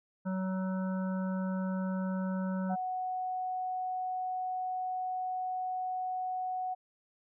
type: harmonic tone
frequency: 187.9 Hz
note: F#3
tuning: 27 cents sharp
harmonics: 1 / 3 / 5 / 7 / 8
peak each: -31 / -41 / -45 / -48 / -49 dBFS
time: 0.25-2.76 s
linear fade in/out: 20 ms
type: tone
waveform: sine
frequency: 740 Hz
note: F#5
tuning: in tune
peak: -32 dBFS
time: 2.69-6.75 s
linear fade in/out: 20 ms
effects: none